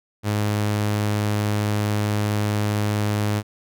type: tone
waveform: sawtooth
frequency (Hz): 104.6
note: G#2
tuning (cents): +13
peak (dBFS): -16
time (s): 0.23-3.43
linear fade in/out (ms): 50
effects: none